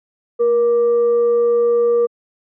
sine tone with frequency modulation, 474 Hz, A#4, 29 cents sharp, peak -11 dBFS, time 0.39-2.07 s, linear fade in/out 20 ms, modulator 700 Hz, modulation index 0.21, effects high-pass 300 Hz 12 dB/octave

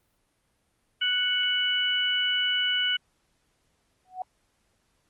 harmonic tone, 740 Hz, F#5, in tune, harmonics 2 / 3 / 4, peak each -29 / -33 / -24 dBFS, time 1.01-2.97 s, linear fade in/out 10 ms
sine tone with exponential growth, 741 Hz, F#5, 2 cents sharp, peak -26 dBFS, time 4.05-4.22 s, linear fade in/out 2 ms, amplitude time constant 35 ms
effects pink hiss -71 dBFS RMS until 5.09 s + Opus 32 kbps

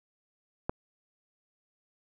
click, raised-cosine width 1 ms, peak -15 dBFS, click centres 0.695 s, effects none

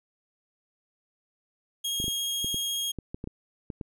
sawtooth tone with vibrato, 3265 Hz, G#7, 30 cents flat, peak -25 dBFS, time 1.84-2.92 s, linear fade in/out 10 ms, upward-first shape triangle, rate 14 Hz, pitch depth 8 cents each way
clicks, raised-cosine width 3 ms, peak -22 dBFS, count 11, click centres 2.001 / 2.042 / 2.081 / 2.445 / 2.544 / 2.987 / 3.145 / 3.241 / 3.274 / 3.702 / 3.812 s
effects none

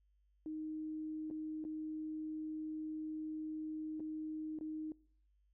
sine tone with dropouts, 311.1 Hz, D#4, in tune, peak -40 dBFS, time 0.46-4.92 s, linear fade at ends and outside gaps 1 ms, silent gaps 1.302-1.31 / 1.641-1.65 / 3.997-4.003 / 4.588-4.61 s, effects noise-tail reverb RT60 0.6 s tail -24 dB re dry + added 50 Hz sine -70 dBFS peak until 5.53 s

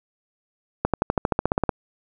accelerating click train, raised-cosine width 1 ms, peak -5 dBFS, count 13, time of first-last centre 0.85-1.692 s, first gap 87 ms, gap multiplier 0.96, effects none

